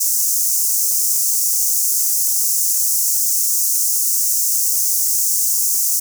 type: high-pass noise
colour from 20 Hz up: pink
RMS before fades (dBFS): -17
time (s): 0-6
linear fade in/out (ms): 10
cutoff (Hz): 5800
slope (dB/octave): 48
effects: none